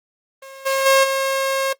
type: tone with level steps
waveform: sawtooth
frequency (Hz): 539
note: C#5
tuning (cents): -49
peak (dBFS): -32 / -13 / -7 / -14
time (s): 0.42-1.73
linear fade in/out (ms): 5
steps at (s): 0.65 / 0.85 / 1.03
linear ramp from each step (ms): 20
effects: noise-tail reverb RT60 0.1 s tail -17 dB re dry + Opus 24 kbps